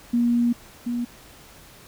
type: tone pair in turn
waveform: sine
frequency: 238.2 / 240 Hz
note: A#3 / B3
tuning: +38 / -49 cents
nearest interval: unison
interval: 13 cents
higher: second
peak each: -17 / -23 dBFS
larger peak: first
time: 0.13-0.53 / 0.86-1.05 s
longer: first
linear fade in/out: 10 ms
effects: pink hiss -48 dBFS RMS until 1.87 s